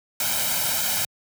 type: noise with comb filter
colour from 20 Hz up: white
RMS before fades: -24 dBFS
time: 0.2-1.05 s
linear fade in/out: 2 ms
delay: 1.3 ms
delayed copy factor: +0.7
effects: high-pass 80 Hz 12 dB/octave